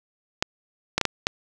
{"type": "clicks", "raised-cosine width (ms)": 0.2, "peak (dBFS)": -3, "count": 5, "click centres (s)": [0.425, 0.98, 1.013, 1.053, 1.269], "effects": []}